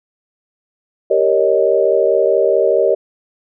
sine chord, Eb dominant seventh, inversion first, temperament equal with one note detuned, 392 / 466.2 / 557.6 / 622.3 Hz, G4 / Bb4 / Db5 / Eb5, 0 / 0 / +10 / 0 cents, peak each -16 dBFS, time 1.1-2.95 s, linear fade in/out 10 ms, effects none

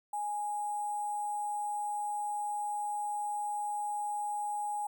sine tone with sample-and-hold, 830.6 Hz, G#5, in tune, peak -32 dBFS, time 0.13-4.87 s, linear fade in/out 5 ms, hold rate 8820 Hz, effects none

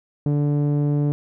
sawtooth tone with low-pass filter, 145.9 Hz, D3, 11 cents flat, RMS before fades -20 dBFS, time 0.26-1.12 s, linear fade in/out 0 ms, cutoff 380 Hz, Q 0.85, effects none

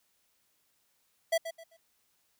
square tone with echo, 659.3 Hz, E5, in tune, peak -25 dBFS, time 1.32-1.38 s, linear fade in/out 10 ms, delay 130 ms, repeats 3, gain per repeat -11 dB, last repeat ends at 1.77 s, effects white hiss -73 dBFS RMS until 2.39 s

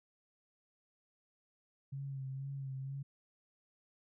sine tone with vibrato, 135.7 Hz, C#3, 36 cents flat, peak -39 dBFS, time 1.92-3.03 s, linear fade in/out 10 ms, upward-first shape sine, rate 2.1 Hz, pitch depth 38 cents each way, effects none

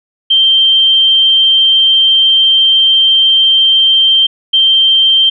sine tone pair in turn, 3143 / 3143 Hz, G7 / G7, +4 / +4 cents, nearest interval unison, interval 0 cents, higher neither, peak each -5 dBFS, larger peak neither, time 0.3-4.27 / 4.53-5.3 s, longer first, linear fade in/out 10 ms, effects none

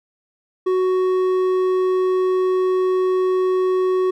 sine tone with hard clipping, 371 Hz, F#4, 5 cents sharp, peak -17 dBFS, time 0.66-4.11 s, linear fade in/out 10 ms, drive 6 dB, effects none

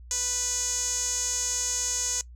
sawtooth tone with band-pass filter, 493.9 Hz, B4, in tune, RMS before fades -28 dBFS, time 0.11-2.21 s, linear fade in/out 0 ms, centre 6700 Hz, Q 8.7, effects noise-tail reverb RT60 0.1 s tail -20 dB re dry + added 60 Hz sine -43 dBFS peak until 2.35 s

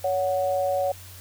sine tone pair together, 562 / 738.3 Hz, C#5 / F#5, +24 / -4 cents, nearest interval perfect fourth, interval 472 cents, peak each -23 / -26 dBFS, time 0.04-0.92 s, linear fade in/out 5 ms, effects added 92 Hz sine -44 dBFS peak until 1.2 s + white hiss -46 dBFS RMS until 1.2 s

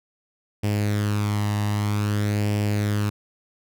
sawtooth tone with flanger, 103.83 Hz, G#2, in tune, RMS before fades -23 dBFS, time 0.63-3.1 s, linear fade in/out 10 ms, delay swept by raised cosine 0.38 to 1.06 ms, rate 0.52 Hz, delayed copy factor +0.55, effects none

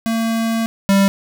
square tone pair in turn, 226.6 / 196.68 Hz, A#3 / G3, -49 / +6 cents, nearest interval major second, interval 245 cents, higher first, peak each -17 / -11 dBFS, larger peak second, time 0.06-0.66 / 0.89-1.08 s, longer first, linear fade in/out 0 ms, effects none

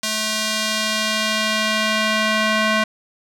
square tone with band-pass filter sweep, 216.7 Hz, A3, 26 cents flat, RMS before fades -20 dBFS, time 0.03-2.84 s, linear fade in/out 5 ms, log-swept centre 5700 to 1900 Hz, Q 0.8, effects none

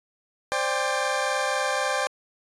20% pulse chord, C suspended second, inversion none, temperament equal with one note detuned, 523.3 / 587.3 / 796.8 Hz, C5 / D5 / G5, 0 / 0 / +28 cents, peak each -23 dBFS, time 0.52-2.07 s, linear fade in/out 0 ms, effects resampled to 22050 Hz

